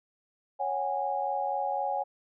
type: chord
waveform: sine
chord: C# suspended fourth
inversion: none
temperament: equal with one note detuned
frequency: 554.4 / 740 / 823.9 Hz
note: C#5 / F#5 / G#5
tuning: 0 / 0 / -14 cents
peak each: -34 / -33 / -30 dBFS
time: 0.59-2.04 s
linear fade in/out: 20 ms
effects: none